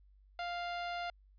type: tone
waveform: sawtooth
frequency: 698.5 Hz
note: F5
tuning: in tune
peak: -33 dBFS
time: 0.39-1.1 s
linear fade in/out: 2 ms
effects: added 49 Hz sine -60 dBFS peak until 1.38 s + resampled to 11025 Hz